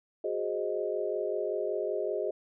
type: chord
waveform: sine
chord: Ab dominant seventh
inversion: third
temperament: equal with one note detuned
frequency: 370 / 415.3 / 525.4 / 622.3 Hz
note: Gb4 / Ab4 / C5 / Eb5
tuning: 0 / 0 / +7 / 0 cents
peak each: -35 / -33 / -37 / -34 dBFS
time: 0.24-2.31 s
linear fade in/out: 5 ms
effects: none